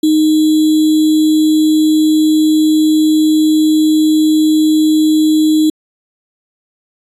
sine tone with sample-and-hold, 310 Hz, D#4, 6 cents flat, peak -7 dBFS, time 0.03-5.7 s, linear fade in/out 5 ms, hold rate 3675 Hz, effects resampled to 32000 Hz

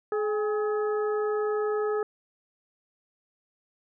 harmonic tone with a mistuned harmonic, 424.1 Hz, G#4, 36 cents sharp, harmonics 1 / 2 / 3 / 4, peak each -25 / -37 / -35 / -42 dBFS, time 0.12-2.03 s, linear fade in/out 2 ms, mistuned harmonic 2, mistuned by -69 cents, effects none

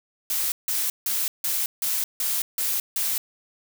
blue noise bursts, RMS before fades -25 dBFS, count 8, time 0.3-3.18 s, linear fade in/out 2 ms, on 220 ms, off 160 ms, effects none

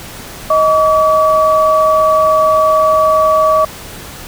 sine tone pair together, 628 / 1142.5 Hz, D#5 / D6, +16 / -48 cents, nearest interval minor seventh, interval 1036 cents, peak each -10 dBFS, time 0.5-3.65 s, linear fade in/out 5 ms, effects pink hiss -30 dBFS RMS until 4.27 s

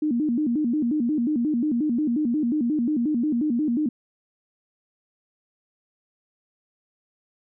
sine tone with vibrato, 268.4 Hz, C4, 44 cents sharp, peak -20 dBFS, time 0.02-3.89 s, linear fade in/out 5 ms, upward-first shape square, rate 5.6 Hz, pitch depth 220 cents each way, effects none

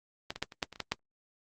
clicks, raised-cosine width 0.2 ms, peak -17 / -22 / -12 / -28 / -11 / -27 / -30 / -15 / -11 dBFS, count 9, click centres 0.305 / 0.36 / 0.426 / 0.522 / 0.628 / 0.727 / 0.759 / 0.803 / 0.92 s, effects Opus 24 kbps

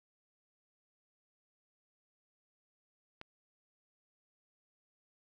click, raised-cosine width 0.3 ms, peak -29 dBFS, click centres 3.214 s, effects none

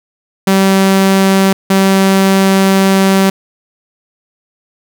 sawtooth tone bursts at uneven times, 193 Hz, G3, 27 cents flat, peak -3 dBFS, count 2, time 0.47-1.53 / 1.7-3.3 s, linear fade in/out 5 ms, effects none

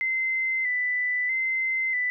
sine tone with vibrato, 2028 Hz, B6, 45 cents sharp, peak -23 dBFS, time 0.01-2.1 s, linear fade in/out 0 ms, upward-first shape square, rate 0.78 Hz, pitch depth 34 cents each way, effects none

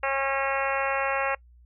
harmonic tone, 272.3 Hz, C#4, 31 cents flat, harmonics 2 / 3 / 4 / 5 / 6 / 7 / 8 / 9 / 10, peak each -29 / -31 / -32 / -33 / -34 / -34 / -35 / -36 / -36 dBFS, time 0.03-1.35 s, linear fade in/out 5 ms, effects noise-tail reverb RT60 0.1 s tail -25 dB re dry + added 60 Hz sine -51 dBFS peak until 1.65 s

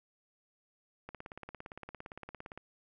click train, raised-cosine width 0.5 ms, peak -29 dBFS, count 27, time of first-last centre 1.09-2.576 s, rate 17.5 Hz, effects none

